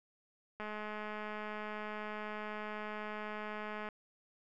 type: click train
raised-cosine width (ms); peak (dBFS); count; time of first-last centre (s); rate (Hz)
0.5; -28; 698; 0.6-3.888; 212
effects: none